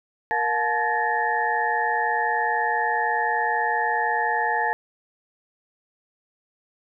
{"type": "tone cluster", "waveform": "sine", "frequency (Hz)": [467.5, 713, 863, 1712, 1832], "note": ["A#4", "F5", "A5", "A6", "A#6"], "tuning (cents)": [5, 36, -34, -48, -31], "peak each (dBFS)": [-31, -29, -23, -28, -28], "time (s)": [0.31, 4.73], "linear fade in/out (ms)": 0, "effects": []}